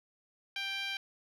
10% pulse tone with band-pass filter, 787 Hz, G5, 7 cents sharp, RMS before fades -37 dBFS, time 0.56-0.97 s, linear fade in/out 2 ms, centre 2700 Hz, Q 1.3, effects none

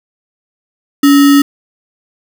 sine tone with sample-and-hold, 282.9 Hz, C#4, 35 cents sharp, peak -3 dBFS, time 1.03-1.42 s, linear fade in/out 5 ms, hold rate 1575 Hz, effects none

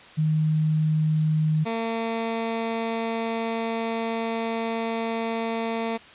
sine / 15% pulse tone pair in turn, 155.56 / 227.3 Hz, D#3 / A#3, 0 / -43 cents, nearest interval perfect fifth, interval 657 cents, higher second, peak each -19 / -19 dBFS, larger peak neither, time 0.17-1.65 / 1.65-5.98 s, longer second, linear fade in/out 20 ms, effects white hiss -47 dBFS RMS until 6.14 s + resampled to 8000 Hz

